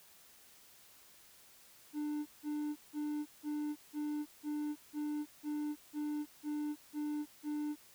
triangle tone bursts, 298 Hz, D4, 25 cents sharp, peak -33 dBFS, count 12, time 1.93-7.76 s, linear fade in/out 50 ms, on 330 ms, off 170 ms, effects white hiss -61 dBFS RMS until 7.94 s

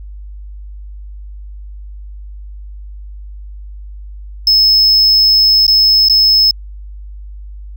triangle tone with dropouts, 5200 Hz, E8, 24 cents flat, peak -5 dBFS, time 4.47-6.51 s, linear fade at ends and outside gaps 2 ms, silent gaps 5.667-5.679 / 6.086-6.097 s, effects added 50 Hz sine -27 dBFS peak until 7.76 s

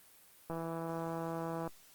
click train, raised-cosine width 1 ms, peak -26 dBFS, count 195, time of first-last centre 0.5-1.676 s, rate 165 Hz, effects white hiss -61 dBFS RMS until 1.94 s + Opus 32 kbps

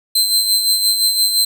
sawtooth tone with tremolo, 4101 Hz, C8, 36 cents flat, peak -8 dBFS, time 0.15-1.45 s, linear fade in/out 5 ms, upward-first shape sine, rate 5.8 Hz, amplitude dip 50%, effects none

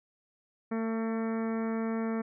harmonic tone, 224.8 Hz, A3, 37 cents sharp, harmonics 1 / 2 / 3 / 4 / 5 / 6 / 7 / 8 / 9 / 10, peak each -30 / -36 / -42 / -46 / -46 / -46 / -53 / -49 / -55 / -52 dBFS, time 0.71-2.22 s, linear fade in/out 10 ms, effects none

